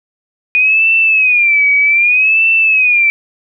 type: tone with vibrato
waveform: sine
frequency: 2461 Hz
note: D#7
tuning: 20 cents flat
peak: -7 dBFS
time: 0.55-3.1 s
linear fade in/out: 0 ms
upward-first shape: sine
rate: 0.64 Hz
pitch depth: 140 cents each way
effects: none